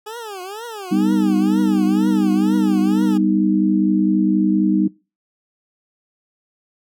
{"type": "tone with vibrato", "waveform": "20% pulse", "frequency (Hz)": 415.3, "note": "G#4", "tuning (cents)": 0, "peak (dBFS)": -24, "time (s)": [0.06, 3.18], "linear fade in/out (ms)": 10, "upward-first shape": "triangle", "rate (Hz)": 2.1, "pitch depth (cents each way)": 270}
{"type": "chord", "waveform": "sine", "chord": "G augmented", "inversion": "none", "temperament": "equal", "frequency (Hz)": [196, 246.9, 311.1], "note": ["G3", "B3", "D#4"], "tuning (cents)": [0, 0, 0], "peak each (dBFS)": [-17, -22, -17], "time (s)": [0.91, 4.88], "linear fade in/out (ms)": 10}
{"effects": ["noise-tail reverb RT60 0.3 s tail -23 dB re dry"]}